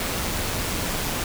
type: noise with amplitude modulation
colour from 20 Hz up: pink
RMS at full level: -25 dBFS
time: 0-1.24 s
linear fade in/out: 2 ms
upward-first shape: sine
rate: 175 Hz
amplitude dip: 35%
effects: none